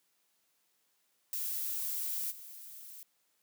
violet noise with level steps, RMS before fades -36 / -49 dBFS, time 1.33-3.03 s, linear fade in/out 0 ms, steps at 2.3 s, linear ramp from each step 20 ms, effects white hiss -75 dBFS RMS until 3.42 s + high-pass 150 Hz 12 dB/octave

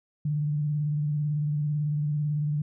sine tone with vibrato, 148.7 Hz, D3, 22 cents sharp, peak -24 dBFS, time 0.25-2.62 s, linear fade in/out 5 ms, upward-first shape square, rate 18 Hz, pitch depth 34 cents each way, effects none

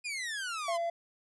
sawtooth exponential sweep, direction down, 2500 to 998 Hz, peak -31 dBFS, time 0.04-0.78 s, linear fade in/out 20 ms
triangle tone, 679 Hz, F5, 49 cents flat, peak -28 dBFS, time 0.68-0.9 s, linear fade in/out 5 ms
effects resampled to 24000 Hz

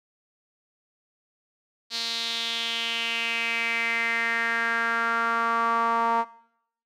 sawtooth tone with band-pass filter sweep, 230.7 Hz, A#3, 18 cents flat, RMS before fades -26 dBFS, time 1.9-6.25 s, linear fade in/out 50 ms, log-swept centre 4300 to 960 Hz, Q 4.6, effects noise-tail reverb RT60 0.7 s tail -20 dB re dry

